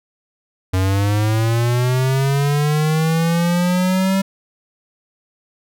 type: linear sweep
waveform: square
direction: up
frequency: 92 to 194.4 Hz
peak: -15 dBFS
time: 0.73-4.22 s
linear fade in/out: 10 ms
effects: none